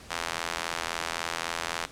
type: tone with high-pass filter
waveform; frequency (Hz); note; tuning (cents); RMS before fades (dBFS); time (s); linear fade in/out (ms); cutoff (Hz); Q
sawtooth; 83.7; E2; +27; -33; 0.1-1.86; 10; 980; 0.73
effects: pink hiss -48 dBFS RMS until 1.91 s + low-pass 9000 Hz 12 dB/octave